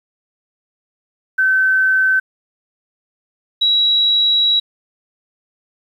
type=tone pair in turn; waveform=sine; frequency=1533 / 3883 Hz; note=G6 / B7; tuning=-39 / -30 cents; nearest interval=octave + major third; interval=1609 cents; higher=second; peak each=-11 dBFS; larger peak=neither; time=1.38-2.2 / 3.61-4.6 s; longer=second; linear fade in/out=10 ms; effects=8-bit